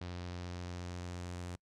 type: tone with low-pass filter sweep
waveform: sawtooth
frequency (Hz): 88.6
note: F2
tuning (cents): +25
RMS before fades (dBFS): -43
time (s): 0.01-1.56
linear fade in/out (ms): 5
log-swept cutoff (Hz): 4600 to 8400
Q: 1.6
effects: noise-tail reverb RT60 0.1 s tail -26 dB re dry